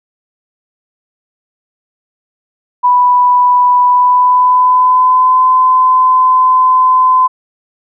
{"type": "tone with pitch glide", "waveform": "sine", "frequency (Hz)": [987.8, 1022], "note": ["B5", "C6"], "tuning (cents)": [0, -41], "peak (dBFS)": -5, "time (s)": [2.83, 7.28], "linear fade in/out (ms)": 20, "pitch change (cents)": 59, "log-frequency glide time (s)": [3.87, 5.44], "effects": []}